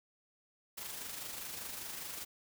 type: noise with amplitude modulation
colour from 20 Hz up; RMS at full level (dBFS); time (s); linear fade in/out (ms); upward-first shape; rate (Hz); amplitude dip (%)
white; -42; 0.77-2.25; 10; sine; 25; 40
effects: none